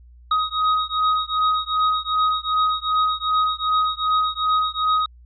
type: beating tone pair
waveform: square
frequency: 1256 / 1258.6 Hz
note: D#6 / D#6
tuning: +16 / +19 cents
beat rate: 2.6 Hz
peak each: -22 dBFS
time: 0.31-5.06 s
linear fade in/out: 5 ms
effects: added 60 Hz sine -44 dBFS peak until 5.25 s + resampled to 11025 Hz